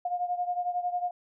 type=beating tone pair; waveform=sine; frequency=710 / 721 Hz; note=F5 / F#5; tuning=+28 / -45 cents; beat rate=11 Hz; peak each=-29 / -33 dBFS; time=0.05-1.11 s; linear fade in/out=5 ms; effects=none

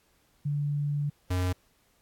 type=tone pair in turn; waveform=sine / square; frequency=145.3 / 90.93 Hz; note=D3 / F#2; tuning=-18 / -30 cents; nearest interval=minor sixth; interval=812 cents; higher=first; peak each=-26 dBFS; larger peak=neither; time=0.45-1.1 / 1.3-1.53 s; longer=first; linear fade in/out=10 ms; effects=pink hiss -67 dBFS RMS until 2.01 s + AAC 64 kbps

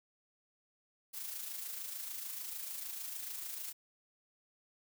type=noise with amplitude modulation; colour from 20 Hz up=blue; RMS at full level=-41 dBFS; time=1.13-3.73 s; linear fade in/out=20 ms; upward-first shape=sine; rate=26.7 Hz; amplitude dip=45%; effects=none

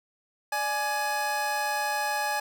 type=tone pair together; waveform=25% pulse; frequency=592 / 838.3 Hz; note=D5 / G#5; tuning=+14 / +16 cents; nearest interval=tritone; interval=602 cents; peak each=-31 / -23 dBFS; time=0.52-2.4 s; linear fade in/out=5 ms; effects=none

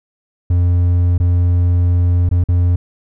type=tone with dropouts; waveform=triangle; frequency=88 Hz; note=F2; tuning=14 cents sharp; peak=-8 dBFS; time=0.5-2.76 s; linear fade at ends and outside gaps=5 ms; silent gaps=1.18-1.2 / 2.291-2.312 / 2.439-2.486 s; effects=none

